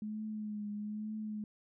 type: tone with vibrato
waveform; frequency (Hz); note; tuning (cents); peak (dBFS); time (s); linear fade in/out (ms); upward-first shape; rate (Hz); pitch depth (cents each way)
sine; 211.6; G#3; +33; -37; 0.02-1.44; 2; triangle; 1.1; 42
effects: none